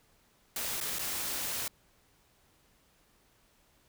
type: noise with dropouts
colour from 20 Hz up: white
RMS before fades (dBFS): -35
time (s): 0.56-1.68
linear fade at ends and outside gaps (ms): 2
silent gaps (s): 0.803-0.811 / 0.986-0.992
effects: pink hiss -67 dBFS RMS until 3.88 s